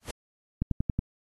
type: noise with exponential growth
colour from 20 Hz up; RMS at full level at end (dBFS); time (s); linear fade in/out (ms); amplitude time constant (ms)
pink; -31; 0.01-0.11; 5; 21
type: click train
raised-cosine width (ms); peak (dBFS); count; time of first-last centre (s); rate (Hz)
5; -14; 5; 0.62-0.99; 10.8
effects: AAC 32 kbps